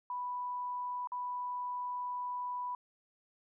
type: tone with dropouts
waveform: sine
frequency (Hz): 987.8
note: B5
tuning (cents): 0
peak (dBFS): -35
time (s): 0.1-2.75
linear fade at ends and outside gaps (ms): 2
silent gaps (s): 1.073-1.119
effects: none